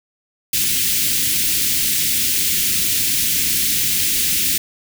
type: band-stop noise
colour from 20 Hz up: white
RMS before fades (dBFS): -18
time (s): 0.53-4.58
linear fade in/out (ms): 5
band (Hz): 320 to 2100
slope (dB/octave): 24
effects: none